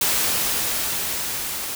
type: noise with level ramp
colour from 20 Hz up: white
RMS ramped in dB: -20 to -29 dBFS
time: 0.01-1.75 s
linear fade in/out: 2 ms
effects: none